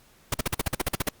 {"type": "noise bursts", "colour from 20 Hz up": "pink", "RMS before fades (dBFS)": -24, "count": 12, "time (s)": [0.32, 1.09], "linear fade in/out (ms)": 5, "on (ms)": 22, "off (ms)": 46, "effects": ["pink hiss -58 dBFS RMS until 1.2 s", "Opus 48 kbps"]}